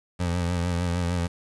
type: tone with vibrato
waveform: 25% pulse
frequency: 87.31 Hz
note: F2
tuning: in tune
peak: -20 dBFS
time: 0.19-1.28 s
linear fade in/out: 20 ms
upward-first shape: triangle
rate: 6.6 Hz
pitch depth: 55 cents each way
effects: resampled to 22050 Hz + 8-bit